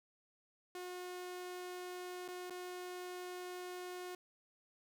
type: tone with dropouts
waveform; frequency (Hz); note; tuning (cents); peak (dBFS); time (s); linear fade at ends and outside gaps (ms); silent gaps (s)
sawtooth; 361.1; F#4; -42; -40; 0.75-4.15; 2; 2.28-2.285 / 2.499-2.506
effects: none